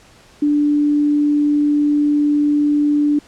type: tone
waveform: sine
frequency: 293.7 Hz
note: D4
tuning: in tune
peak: -12 dBFS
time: 0.42-3.19 s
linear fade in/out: 5 ms
effects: pink hiss -47 dBFS RMS until 3.27 s + low-pass 8000 Hz 12 dB/octave